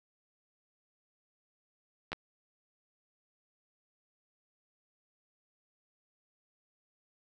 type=clicks; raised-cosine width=0.3 ms; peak=-20 / -20 dBFS; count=2; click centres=2.119 / 2.13 s; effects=none